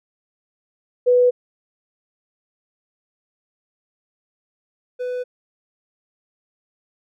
sine / triangle tone pair in turn, 493.9 / 497.9 Hz, B4 / B4, 0 / +14 cents, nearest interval unison, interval 14 cents, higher second, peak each -11 / -21 dBFS, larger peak first, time 1.06-1.31 / 4.99-5.24 s, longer neither, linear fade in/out 20 ms, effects none

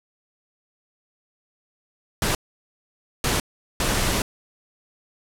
pink noise bursts at uneven times, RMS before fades -22 dBFS, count 3, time 2.22-2.35 / 3.24-3.4 / 3.8-4.22 s, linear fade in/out 2 ms, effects low-pass 12000 Hz 12 dB/octave

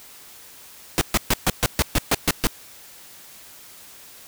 pink noise bursts, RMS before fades -18 dBFS, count 10, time 0.98-2.47 s, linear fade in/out 0 ms, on 32 ms, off 130 ms, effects white hiss -45 dBFS RMS until 4.27 s

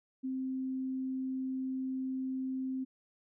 sine tone, 261.6 Hz, C4, in tune, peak -33 dBFS, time 0.23-2.85 s, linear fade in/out 20 ms, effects none

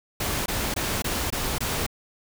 pink noise bursts, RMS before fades -27 dBFS, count 6, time 0.2-1.865 s, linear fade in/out 5 ms, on 260 ms, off 21 ms, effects none

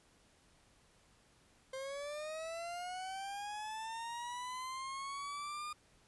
40% pulse linear sweep, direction up, 523.3 to 1217 Hz, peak -40 dBFS, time 1.73-5.73 s, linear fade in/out 5 ms, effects pink hiss -68 dBFS RMS until 6.07 s + resampled to 24000 Hz

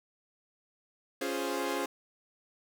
sawtooth chord, Db major seventh, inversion none, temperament equal, 277.2 / 349.2 / 415.3 / 523.3 Hz, Db4 / F4 / Ab4 / C5, 0 / 0 / 0 / 0 cents, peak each -33 dBFS, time 1.21-1.86 s, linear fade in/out 5 ms, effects none

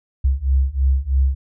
sine beating tone pair, 65.41 / 68.51 Hz, C2 / C#2, 0 / -20 cents, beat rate 3.1 Hz, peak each -18 / -17 dBFS, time 0.24-1.35 s, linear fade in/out 10 ms, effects none

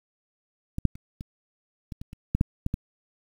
clicks, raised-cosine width 5 ms, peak -17 / -6 / -30 / -24 / -23 / -25 / -28 / -10 / -8 / -13 / -14 dBFS, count 11, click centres 0.784 / 0.853 / 0.955 / 1.209 / 1.922 / 2.015 / 2.131 / 2.35 / 2.411 / 2.664 / 2.741 s, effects 8-bit

